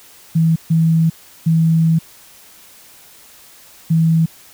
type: tone bursts at uneven times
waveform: sine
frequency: 162.8 Hz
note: E3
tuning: 21 cents flat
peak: -10 dBFS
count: 4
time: 0.35-0.56 / 0.7-1.1 / 1.46-1.99 / 3.9-4.26 s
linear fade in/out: 10 ms
effects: white hiss -44 dBFS RMS until 4.53 s